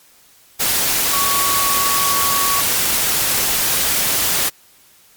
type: tone in noise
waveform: sine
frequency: 1123 Hz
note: C#6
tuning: 22 cents sharp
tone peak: -19 dBFS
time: 1.12-2.62 s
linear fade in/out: 20 ms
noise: white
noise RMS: -17 dBFS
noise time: 0.59-4.5 s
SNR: -5 dB
effects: white hiss -50 dBFS RMS until 5.16 s + MP3 96 kbps